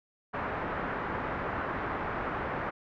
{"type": "low-pass noise", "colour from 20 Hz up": "white", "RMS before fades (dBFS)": -34, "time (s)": [0.33, 2.71], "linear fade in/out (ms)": 20, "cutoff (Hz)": 1600, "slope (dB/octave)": 24, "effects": []}